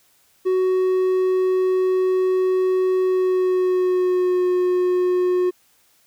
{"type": "tone with pitch glide", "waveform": "triangle", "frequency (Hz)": [372, 362], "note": ["F#4", "F#4"], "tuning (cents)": [9, -38], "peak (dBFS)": -14, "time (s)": [0.45, 5.51], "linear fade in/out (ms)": 20, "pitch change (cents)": -47, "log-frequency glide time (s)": [3.02, 4.47], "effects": ["white hiss -59 dBFS RMS until 6.06 s"]}